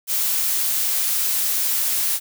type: noise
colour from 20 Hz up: blue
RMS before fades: -21 dBFS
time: 0.07-2.2 s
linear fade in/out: 50 ms
effects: none